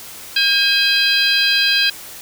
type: harmonic tone with a mistuned harmonic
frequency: 806 Hz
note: G5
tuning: 48 cents sharp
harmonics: 2 / 3 / 4 / 5 / 6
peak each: -19 / -19 / -19 / -19 / -19 dBFS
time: 0.36-1.9 s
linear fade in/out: 5 ms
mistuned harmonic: 3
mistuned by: +86 cents
effects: white hiss -35 dBFS RMS until 2.21 s